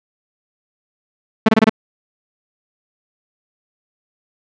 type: tone bursts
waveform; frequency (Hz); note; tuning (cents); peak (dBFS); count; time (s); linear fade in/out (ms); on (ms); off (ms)
sawtooth; 220; A3; 0; -4; 5; 1.46-1.695; 5; 27; 25
effects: low-pass 3000 Hz 12 dB/octave